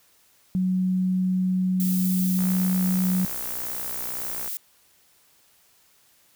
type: tone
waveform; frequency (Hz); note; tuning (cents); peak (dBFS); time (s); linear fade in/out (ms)
sine; 185; F#3; 0; -20; 0.55-3.25; 0
type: noise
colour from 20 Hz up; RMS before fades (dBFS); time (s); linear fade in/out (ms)
violet; -31; 1.8-4.57; 0
type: click train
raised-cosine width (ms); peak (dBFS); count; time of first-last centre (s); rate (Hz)
0.5; -24; 130; 2.39-4.477; 61.8
effects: white hiss -60 dBFS RMS until 6.35 s